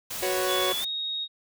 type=noise; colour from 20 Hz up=white; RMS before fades=-34 dBFS; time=0.1-0.85 s; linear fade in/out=10 ms
type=chord; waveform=sawtooth; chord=F# suspended fourth; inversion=none; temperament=equal; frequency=370 / 493.9 / 554.4 Hz; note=F#4 / B4 / C#5; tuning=0 / 0 / 0 cents; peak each=-24 / -30 / -25 dBFS; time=0.22-0.73 s; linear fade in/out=10 ms
type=tone with pitch glide; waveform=sine; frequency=3421 to 3752 Hz; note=A7 to A#7; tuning=-49 to +11 cents; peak=-28 dBFS; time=0.46-1.28 s; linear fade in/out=50 ms; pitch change=+160 cents; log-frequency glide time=0.78-0.86 s
effects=none